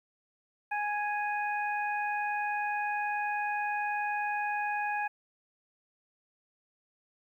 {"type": "harmonic tone", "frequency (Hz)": 830.6, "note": "G#5", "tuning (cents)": 0, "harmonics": [1, 2, 3], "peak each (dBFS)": [-31, -35, -38], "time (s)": [0.71, 5.08], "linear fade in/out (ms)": 10, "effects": ["11-bit"]}